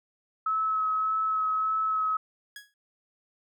sine tone with vibrato, 1290 Hz, E6, 38 cents flat, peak -24 dBFS, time 0.46-2.17 s, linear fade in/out 5 ms, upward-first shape sine, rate 1.7 Hz, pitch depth 14 cents each way
sawtooth tone with exponential decay, 1665 Hz, G#6, 4 cents sharp, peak -34 dBFS, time 2.56-2.74 s, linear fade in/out 2 ms, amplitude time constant 38 ms
effects none

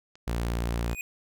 click, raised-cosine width 0.2 ms, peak -32 dBFS, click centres 0.155 s
sawtooth tone, 58.27 Hz, A#1, in tune, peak -23 dBFS, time 0.27-0.95 s, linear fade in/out 10 ms
square tone with exponential growth, 2482 Hz, D#7, 5 cents flat, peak -29 dBFS, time 0.85-1.01 s, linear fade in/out 1 ms, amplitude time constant 34 ms
effects none

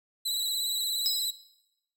sawtooth tone with vibrato, 3951 Hz, B7, in tune, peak -25 dBFS, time 0.25-1.31 s, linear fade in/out 10 ms, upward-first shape sine, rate 17 Hz, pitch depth 48 cents each way
square tone with exponential decay, 5080 Hz, D#8, 35 cents sharp, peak -23 dBFS, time 1.06-1.39 s, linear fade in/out 0 ms, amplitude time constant 71 ms
effects noise-tail reverb RT60 0.8 s tail -17 dB re dry

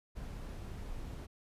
brown noise, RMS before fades -43 dBFS, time 0.15-1.27 s, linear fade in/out 20 ms, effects resampled to 32000 Hz

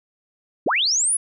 sine linear sweep, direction up, 165.5 to 10548 Hz, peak -17 dBFS, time 0.66-1.17 s, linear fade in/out 5 ms, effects none

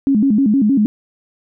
sine tone with vibrato, 240.7 Hz, B3, 44 cents flat, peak -10 dBFS, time 0.07-0.86 s, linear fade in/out 0 ms, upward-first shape square, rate 6.4 Hz, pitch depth 230 cents each way, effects none

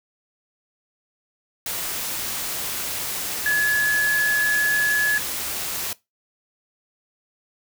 sine tone in noise, 1700 Hz, G#6, 40 cents sharp, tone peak -17 dBFS, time 3.46-5.18 s, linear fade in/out 2 ms, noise white, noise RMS -28 dBFS, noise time 1.66-5.93 s, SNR +8 dB, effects noise-tail reverb RT60 0.2 s tail -20 dB re dry

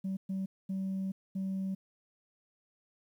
sine tone bursts at uneven times, 191.5 Hz, G3, 40 cents flat, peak -30 dBFS, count 4, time 0.04-0.17 / 0.29-0.46 / 0.69-1.12 / 1.35-1.75 s, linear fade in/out 10 ms, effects tanh soft clip ceiling -30 dBFS + 11-bit

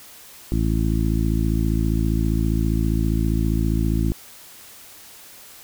harmonic tone, 55 Hz, A1, in tune, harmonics 1 / 2 / 3 / 4 / 5 / 6, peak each -21 / -24 / -26 / -27 / -28 / -29 dBFS, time 0.52-4.12 s, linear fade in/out 0 ms, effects white hiss -44 dBFS RMS until 5.63 s

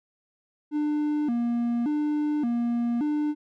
triangle tone with vibrato, 266 Hz, C4, 29 cents sharp, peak -21 dBFS, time 0.71-3.35 s, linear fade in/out 50 ms, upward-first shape square, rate 0.87 Hz, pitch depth 200 cents each way, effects none

